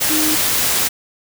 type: tone in noise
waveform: sine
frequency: 309.4 Hz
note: D#4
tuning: 10 cents flat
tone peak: -19 dBFS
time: 0.09-0.36 s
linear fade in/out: 20 ms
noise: white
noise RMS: -17 dBFS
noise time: 0-0.89 s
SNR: -5 dB
effects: none